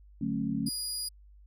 sine chord, D major seventh, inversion none, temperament equal with one note detuned, 146.83 / 185 / 220 / 272.9 Hz, D3 / F#3 / A3 / C#4, 0 / 0 / 0 / -27 cents, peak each -37 / -36 / -32 / -33 dBFS, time 0.21-0.69 s, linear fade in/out 5 ms
25% pulse tone, 4890 Hz, D#8, 31 cents flat, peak -28 dBFS, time 0.66-1.09 s, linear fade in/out 10 ms
effects added 50 Hz sine -52 dBFS peak until 1.46 s

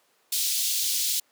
pink high-pass noise, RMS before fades -26 dBFS, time 0.32-1.2 s, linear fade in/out 5 ms, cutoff 3600 Hz, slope 24 dB/octave, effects pink hiss -65 dBFS RMS until 1.31 s + high-pass 400 Hz 12 dB/octave

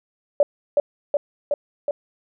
sine tone with echo, 579 Hz, D5, 25 cents flat, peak -11 dBFS, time 0.4-0.43 s, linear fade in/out 2 ms, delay 370 ms, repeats 4, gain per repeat -2 dB, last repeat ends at 1.91 s, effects none

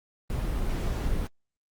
brown noise, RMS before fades -28 dBFS, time 0.3-1.27 s, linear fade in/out 0 ms, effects Opus 24 kbps

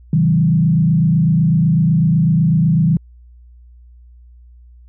sine tone with frequency modulation, 161.7 Hz, E3, 33 cents flat, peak -10 dBFS, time 0.13-2.97 s, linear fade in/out 2 ms, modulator 28 Hz, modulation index 0.97, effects added 60 Hz sine -40 dBFS peak until 4.88 s

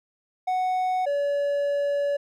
triangle tone pair in turn, 740 / 570.6 Hz, F#5 / C#5, 0 / +50 cents, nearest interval perfect fourth, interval 450 cents, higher first, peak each -20 dBFS, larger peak neither, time 0.47-1.06 / 1.06-2.17 s, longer second, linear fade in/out 10 ms, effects none

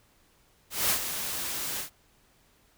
white noise with ADSR envelope, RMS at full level -24 dBFS, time 0.7-1.9 s, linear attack 200 ms, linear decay 90 ms, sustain -9 dB, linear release 110 ms, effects pink hiss -64 dBFS RMS until 2.77 s

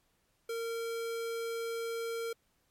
square tone, 460 Hz, A#4, 23 cents flat, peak -35 dBFS, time 0.49-2.33 s, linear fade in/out 5 ms, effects pink hiss -74 dBFS RMS until 2.7 s + MP3 64 kbps

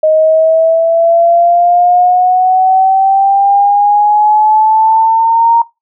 sine exponential sweep, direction up, 622.3 to 932.3 Hz, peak -5 dBFS, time 0.03-5.62 s, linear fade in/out 5 ms, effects noise-tail reverb RT60 0.2 s tail -19 dB re dry

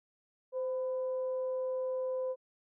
sine tone with frequency modulation, 516 Hz, C5, 24 cents flat, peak -31 dBFS, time 0.52-2.36 s, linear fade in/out 50 ms, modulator 486 Hz, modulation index 0.26, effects high-pass 300 Hz 12 dB/octave

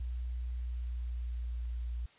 sine tone with pitch glide, 60.6 to 59.25 Hz, B1 to A#1, -32 to +29 cents, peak -34 dBFS, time 0-2.06 s, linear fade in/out 5 ms, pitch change -39 cents, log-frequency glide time 0.5-1.65 s, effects white hiss -62 dBFS RMS until 2.18 s + resampled to 8000 Hz

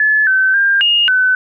sine tone with pitch steps, 1722 / 1534 / 1598 / 2848 / 1511 Hz, A6 / G6 / G6 / F7 / F#6, -38 / -38 / +33 / +33 / +36 cents, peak -9 dBFS, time 0-1.35 s, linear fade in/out 2 ms, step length 270 ms, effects none

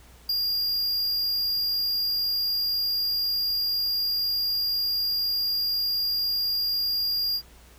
square tone with ADSR envelope, 4814 Hz, D8, 42 cents sharp, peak -22 dBFS, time 0.29-7.42 s, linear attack 6 ms, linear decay 24 ms, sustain -2 dB, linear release 65 ms, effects added 60 Hz sine -51 dBFS peak until 7.78 s + pink hiss -54 dBFS RMS until 7.78 s

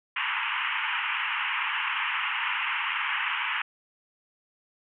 white band-pass noise, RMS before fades -29 dBFS, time 0.16-3.62 s, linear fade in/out 5 ms, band 860 to 3000 Hz, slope 96 dB/octave, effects none

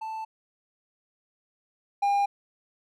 triangle tone pair in turn, 882 / 805.1 Hz, A5 / G5, +4 / +46 cents, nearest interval major second, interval 158 cents, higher first, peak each -30 / -19 dBFS, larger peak second, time 0.01-0.25 / 2.02-2.26 s, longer neither, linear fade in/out 10 ms, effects none

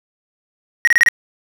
triangle tone bursts, 1886 Hz, A#6, 20 cents sharp, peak -6 dBFS, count 5, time 0.85-1.086 s, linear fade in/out 0 ms, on 24 ms, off 29 ms, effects none

